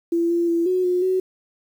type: tone with pitch steps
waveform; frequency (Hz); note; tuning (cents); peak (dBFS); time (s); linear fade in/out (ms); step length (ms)
sine; 338.3 / 342 / 337.3 / 367.6 / 359.6 / 373.1; E4 / F4 / E4 / F#4 / F#4 / F#4; +45 / -36 / +40 / -11 / -49 / +14; -17; 0.12-1.2; 5; 180
effects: 8-bit